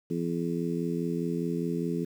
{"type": "harmonic tone", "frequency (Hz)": 84.9, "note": "F2", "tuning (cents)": -48, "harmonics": [2, 3, 4, 5], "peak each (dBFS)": [-31, -33, -34, -35], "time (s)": [0.1, 2.05], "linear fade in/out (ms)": 10, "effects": ["9-bit"]}